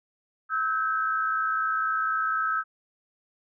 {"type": "tone cluster", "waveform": "sine", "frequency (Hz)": [1296, 1520, 1580], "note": ["E6", "F#6", "G6"], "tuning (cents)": [-30, 46, 13], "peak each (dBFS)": [-25, -31, -32], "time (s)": [0.49, 2.64], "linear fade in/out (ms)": 50, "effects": []}